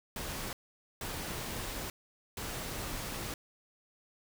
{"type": "noise bursts at uneven times", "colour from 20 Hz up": "pink", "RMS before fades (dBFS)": -39, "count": 3, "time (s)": [[0.16, 0.53], [1.01, 1.9], [2.37, 3.34]], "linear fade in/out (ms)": 2, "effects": []}